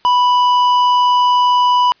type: tone with tanh clipping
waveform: sine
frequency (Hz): 987.8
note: B5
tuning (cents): 0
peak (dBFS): -11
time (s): 0.05-1.92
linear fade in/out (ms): 0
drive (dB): 10
effects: white hiss -53 dBFS RMS until 2 s + resampled to 11025 Hz